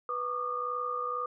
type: tone cluster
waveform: sine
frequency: 493.6 / 1155 / 1217 Hz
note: B4 / D6 / D#6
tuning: -1 / -29 / -39 cents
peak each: -38 / -38 / -32 dBFS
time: 0.09-1.26 s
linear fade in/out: 2 ms
effects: none